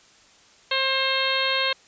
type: harmonic tone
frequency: 532 Hz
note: C5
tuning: 29 cents sharp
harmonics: 1 / 2 / 3 / 4 / 5 / 6 / 7 / 8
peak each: -29 / -29 / -29 / -29 / -29 / -29 / -29 / -29 dBFS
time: 0.71-1.73 s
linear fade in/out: 5 ms
effects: white hiss -54 dBFS RMS until 1.87 s + resampled to 16000 Hz